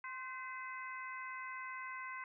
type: harmonic tone with a mistuned harmonic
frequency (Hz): 511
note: C5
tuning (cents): -41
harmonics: 2 / 3 / 4 / 5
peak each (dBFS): -46 / -49 / -47 / -55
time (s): 0.04-2.24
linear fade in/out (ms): 2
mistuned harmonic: 2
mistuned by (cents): +42
effects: none